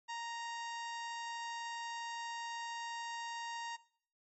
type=tone; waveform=sawtooth; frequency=932.3 Hz; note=A#5; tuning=in tune; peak=-36 dBFS; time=0.08-3.77 s; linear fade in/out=20 ms; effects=noise-tail reverb RT60 0.6 s tail -20 dB re dry + MP3 32 kbps